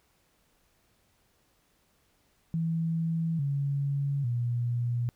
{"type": "tone with pitch steps", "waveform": "sine", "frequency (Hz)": [164.2, 140.49, 120.2], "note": ["E3", "C#3", "B2"], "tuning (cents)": [-6, 24, -46], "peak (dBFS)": -26, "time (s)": [2.54, 5.09], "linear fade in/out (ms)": 0, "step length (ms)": 850, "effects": ["pink hiss -69 dBFS RMS until 5.15 s"]}